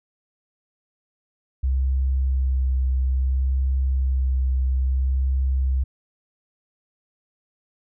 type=tone with vibrato; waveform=sine; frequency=65.41 Hz; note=C2; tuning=in tune; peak=-18 dBFS; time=1.63-5.84 s; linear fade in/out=10 ms; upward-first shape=sine; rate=0.6 Hz; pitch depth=17 cents each way; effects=none